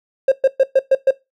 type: tone bursts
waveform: triangle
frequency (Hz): 535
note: C5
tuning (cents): +38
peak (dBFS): -5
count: 6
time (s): 0.28-1.108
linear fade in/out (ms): 5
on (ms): 38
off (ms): 120
effects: noise-tail reverb RT60 0.2 s tail -21 dB re dry + tanh soft clip ceiling -4 dBFS